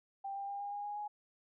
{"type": "tone with pitch steps", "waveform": "sine", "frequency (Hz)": [788, 795.3, 802.7, 810.2, 817.7, 825.3, 832.9], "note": ["G5", "G5", "G5", "G#5", "G#5", "G#5", "G#5"], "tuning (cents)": [9, 25, 41, -43, -27, -11, 5], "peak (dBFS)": -38, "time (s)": [0.24, 1.08], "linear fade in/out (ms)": 10, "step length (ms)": 120, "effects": []}